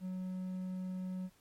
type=tone; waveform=triangle; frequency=185 Hz; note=F#3; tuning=in tune; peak=-35 dBFS; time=0-1.3 s; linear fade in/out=50 ms; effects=pink hiss -68 dBFS RMS until 1.4 s + MP3 64 kbps